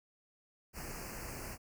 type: band-stop noise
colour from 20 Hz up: pink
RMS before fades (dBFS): -44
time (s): 0.73-1.58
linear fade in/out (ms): 50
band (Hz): 2800 to 4500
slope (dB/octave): 96
effects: none